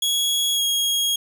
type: tone with pitch glide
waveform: sawtooth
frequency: 3336 to 3284 Hz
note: G#7 to G#7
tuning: +7 to -20 cents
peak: -16 dBFS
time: 0.02-1.16 s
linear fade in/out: 5 ms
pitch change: -27 cents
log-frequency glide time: 0.53-0.63 s
effects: none